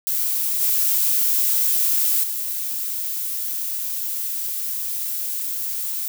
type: noise with level steps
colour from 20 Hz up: violet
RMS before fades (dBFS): -22 / -19 / -26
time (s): 0.07-6.08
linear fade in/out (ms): 0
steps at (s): 0.61 / 2.23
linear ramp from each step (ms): 10
effects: none